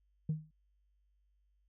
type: tone with exponential decay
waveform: sine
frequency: 155.56 Hz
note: D#3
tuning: in tune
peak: -26 dBFS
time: 0.29-0.51 s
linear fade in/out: 5 ms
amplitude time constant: 46 ms
effects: tanh soft clip ceiling -27 dBFS + added 50 Hz sine -70 dBFS peak until 1.68 s